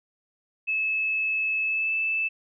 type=tone with pitch glide; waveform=sine; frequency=2600 to 2632 Hz; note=E7 to E7; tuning=-24 to -3 cents; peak=-23 dBFS; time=0.67-2.29 s; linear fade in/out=20 ms; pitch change=+21 cents; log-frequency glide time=1.63-1.93 s; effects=none